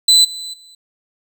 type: tone with level steps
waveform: 35% pulse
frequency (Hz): 4008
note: B7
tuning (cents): +25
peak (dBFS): -6 / -25 / -40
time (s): 0.08-0.75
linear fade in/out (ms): 5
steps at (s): 0.24 / 0.53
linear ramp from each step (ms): 10
effects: none